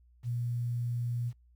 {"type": "tone with quantisation", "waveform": "sine", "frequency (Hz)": 120, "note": "B2", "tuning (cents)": -49, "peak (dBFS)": -30, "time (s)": [0.23, 1.33], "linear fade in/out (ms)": 50, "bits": 10, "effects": ["noise-tail reverb RT60 0.2 s tail -26 dB re dry", "added 60 Hz sine -59 dBFS peak until 1.55 s"]}